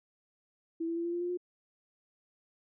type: tone with pitch steps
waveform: sine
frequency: 329.6 / 334 / 338.5 / 343 / 347.6 / 352.2 / 356.9 Hz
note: E4 / E4 / E4 / F4 / F4 / F4 / F4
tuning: 0 / +23 / +46 / -31 / -8 / +15 / +38 cents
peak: -31 dBFS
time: 0.8-1.374 s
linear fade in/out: 10 ms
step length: 82 ms
effects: none